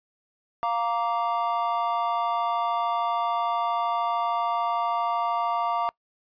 triangle chord, Bb major, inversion second, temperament just, 699.2 / 932.3 / 1165.4 Hz, F5 / Bb5 / D6, +2 / 0 / -14 cents, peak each -26 dBFS, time 0.63-5.89 s, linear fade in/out 0 ms, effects noise-tail reverb RT60 0.1 s tail -23 dB re dry + resampled to 11025 Hz

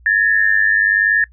sine tone pair together, 1699.9 / 1801 Hz, G#6 / A6, +40 / +40 cents, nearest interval minor second, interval 100 cents, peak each -14 dBFS, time 0.06-1.24 s, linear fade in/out 2 ms, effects noise-tail reverb RT60 0.1 s tail -26 dB re dry + added 60 Hz sine -43 dBFS peak until 1.32 s

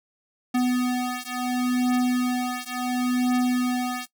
square beating tone pair, 248.9 / 249.61 Hz, B3 / B3, +14 / +19 cents, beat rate 0.71 Hz, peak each -26 dBFS, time 0.54-4.07 s, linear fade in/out 10 ms, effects noise-tail reverb RT60 0.1 s tail -20 dB re dry

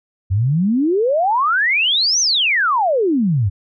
sine exponential two-way sweep, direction up then down, 89.6 to 6272 to 89.6 Hz, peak -13 dBFS, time 0.3-3.5 s, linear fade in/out 20 ms, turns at 2.2 s, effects none

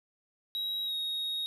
triangle tone with pitch glide, 3841 to 3758 Hz, B7 to A#7, -49 to +13 cents, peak -30 dBFS, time 0.55-1.46 s, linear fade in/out 0 ms, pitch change -38 cents, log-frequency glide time 0.84-0.94 s, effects none

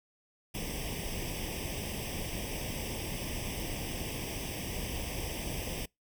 pink noise with comb filter, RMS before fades -37 dBFS, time 0.54-5.86 s, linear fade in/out 10 ms, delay 0.36 ms, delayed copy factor +0.9, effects noise-tail reverb RT60 0.2 s tail -26 dB re dry

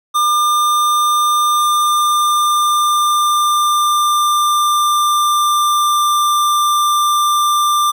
square tone with pitch glide, 1200 to 1188.3 Hz, D6 to D6, +37 to +20 cents, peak -12 dBFS, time 0.14-7.92 s, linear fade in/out 20 ms, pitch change -17 cents, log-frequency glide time 1.48-6.15 s, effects none

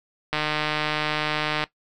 click train, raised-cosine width 0.3 ms, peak -8 dBFS, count 200, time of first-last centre 0.33-1.639 s, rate 152 Hz, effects noise-tail reverb RT60 0.1 s tail -17 dB re dry

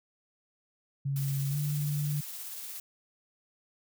sine tone with pitch glide, 138.59 to 146.83 Hz, C#3 to D3, 0 to 0 cents, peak -28 dBFS, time 1.05-2.21 s, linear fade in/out 10 ms, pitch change +100 cents, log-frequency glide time 1.49-1.57 s
blue noise with tremolo, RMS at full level -40 dBFS, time 1.16-2.8 s, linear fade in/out 2 ms, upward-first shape sine, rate 17 Hz, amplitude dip 25%
effects none

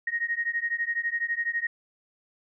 sine beating tone pair, 1864.7 / 1876.7 Hz, A#6 / A#6, 0 / +11 cents, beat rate 12 Hz, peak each -29 dBFS, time 0.07-1.67 s, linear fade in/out 5 ms, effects none

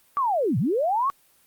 sine linear two-way sweep, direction down then up, 1178 to 105.8 to 1149 Hz, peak -20 dBFS, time 0.17-1.1 s, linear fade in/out 0 ms, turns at 0.58 s, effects white hiss -60 dBFS RMS until 1.46 s + Opus 32 kbps

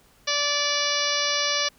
harmonic tone, 581 Hz, D5, 19 cents flat, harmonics 1 / 2 / 3 / 4 / 5 / 6 / 7 / 8 / 9 / 10, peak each -31 / -31 / -31 / -31 / -31 / -31 / -31 / -31 / -31 / -31 dBFS, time 0.27-1.69 s, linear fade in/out 10 ms, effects pink hiss -58 dBFS RMS until 1.78 s

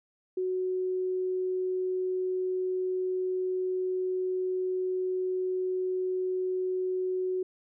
sine tone, 370 Hz, F#4, in tune, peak -27 dBFS, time 0.37-7.43 s, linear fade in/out 5 ms, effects none

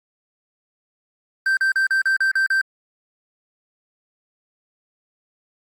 triangle tone bursts, 1563 Hz, G6, 6 cents flat, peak -14 dBFS, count 8, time 1.46-2.613 s, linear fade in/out 2 ms, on 110 ms, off 39 ms, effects Opus 24 kbps

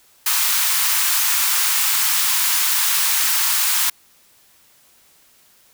white high-pass noise, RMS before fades -18 dBFS, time 0.26-3.9 s, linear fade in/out 5 ms, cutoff 870 Hz, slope 48 dB/octave, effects white hiss -54 dBFS RMS until 5.73 s

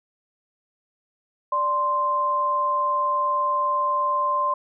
sine tone pair together, 587.3 / 1044.7 Hz, D5 / C6, 0 / -3 cents, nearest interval minor seventh, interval 997 cents, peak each -29 / -20 dBFS, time 1.52-4.54 s, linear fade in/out 5 ms, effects none

